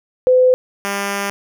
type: tone pair in turn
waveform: sine / 5% pulse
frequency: 508 / 199.86 Hz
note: B4 / G3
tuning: +49 / +34 cents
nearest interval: octave + major third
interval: 1615 cents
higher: first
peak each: -8 dBFS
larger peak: neither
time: 0.27-0.54 / 0.85-1.3 s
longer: second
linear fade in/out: 0 ms
effects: none